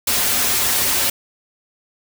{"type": "noise with comb filter", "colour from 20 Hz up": "white", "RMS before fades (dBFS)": -18, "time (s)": [0.07, 1.1], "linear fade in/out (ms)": 5, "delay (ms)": 6.2, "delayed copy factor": -0.65, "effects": []}